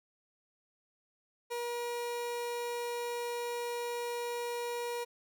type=tone; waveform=30% pulse; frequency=478.2 Hz; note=A#4; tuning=44 cents sharp; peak=-32 dBFS; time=1.5-5.05 s; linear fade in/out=20 ms; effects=none